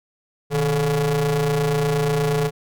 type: ring-modulated tone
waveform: 45% pulse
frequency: 139.9 Hz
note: C#3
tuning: 16 cents sharp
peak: -15 dBFS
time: 0.5-2.51 s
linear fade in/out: 50 ms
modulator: 294 Hz
effects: none